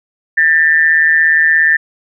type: tone with amplitude modulation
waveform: sine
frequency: 1787 Hz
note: A6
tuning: 26 cents sharp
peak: -4 dBFS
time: 0.37-1.77 s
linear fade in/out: 10 ms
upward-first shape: sine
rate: 157 Hz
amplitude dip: 70%
effects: none

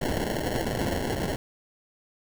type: noise with sample-and-hold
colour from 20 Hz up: white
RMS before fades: -28 dBFS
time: 0.01-1.36 s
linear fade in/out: 5 ms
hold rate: 1225 Hz
effects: none

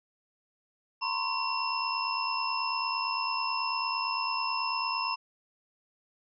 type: tone cluster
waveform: sine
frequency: 922 / 1021 / 1090 / 2733 / 5250 Hz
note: A#5 / C6 / C#6 / F7 / E8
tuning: -19 / -43 / -29 / -38 / -8 cents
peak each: -36 / -33 / -36 / -35 / -35 dBFS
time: 1.01-5.16 s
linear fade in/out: 20 ms
effects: none

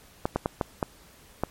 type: clicks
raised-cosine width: 1 ms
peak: -10 dBFS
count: 6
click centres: 0.255 / 0.36 / 0.459 / 0.612 / 0.828 / 1.436 s
effects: pink hiss -54 dBFS RMS until 1.5 s + MP3 64 kbps

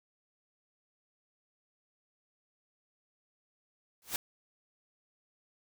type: noise with exponential growth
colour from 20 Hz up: white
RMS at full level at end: -29 dBFS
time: 4.02-4.16 s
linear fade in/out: 1 ms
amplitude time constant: 29 ms
effects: none

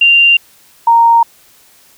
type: tone pair in turn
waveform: sine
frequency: 2781 / 928 Hz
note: F7 / A#5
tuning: -8 / -8 cents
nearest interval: octave + perfect fifth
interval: 1900 cents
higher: first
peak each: -4 dBFS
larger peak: neither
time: 0.01-0.37 / 0.87-1.23 s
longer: neither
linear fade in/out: 5 ms
effects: white hiss -46 dBFS RMS until 1.97 s

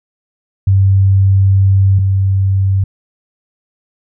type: tone pair in turn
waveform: sine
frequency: 97 / 96.66 Hz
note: G2 / G2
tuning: -18 / -24 cents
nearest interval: unison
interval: 6 cents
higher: first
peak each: -6 / -9 dBFS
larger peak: first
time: 0.67-1.99 / 1.99-2.84 s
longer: first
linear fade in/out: 5 ms
effects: none

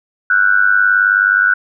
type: tone with amplitude modulation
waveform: sine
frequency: 1477 Hz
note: F#6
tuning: 3 cents flat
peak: -5 dBFS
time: 0.3-1.54 s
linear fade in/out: 5 ms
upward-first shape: sine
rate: 99.2 Hz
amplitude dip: 85%
effects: none

